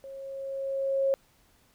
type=tone with level ramp; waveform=sine; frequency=543 Hz; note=C#5; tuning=36 cents flat; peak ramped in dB=-40 to -21 dBFS; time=0.04-1.14 s; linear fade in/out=0 ms; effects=pink hiss -64 dBFS RMS until 1.74 s